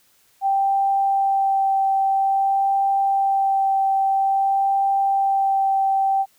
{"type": "tone with vibrato", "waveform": "sine", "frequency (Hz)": 782, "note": "G5", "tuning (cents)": -4, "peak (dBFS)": -16, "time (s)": [0.41, 6.26], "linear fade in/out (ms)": 50, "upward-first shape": "sine", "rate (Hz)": 0.5, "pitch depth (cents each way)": 9, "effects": ["white hiss -59 dBFS RMS until 6.38 s"]}